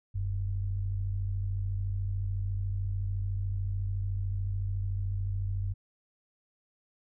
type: tone pair together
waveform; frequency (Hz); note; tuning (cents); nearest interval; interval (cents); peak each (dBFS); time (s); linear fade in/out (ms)
sine; 43.21 / 97; F1 / G2; -18 / -18; octave + major second; 1400; -34 / -30; 0.14-5.74; 20
effects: none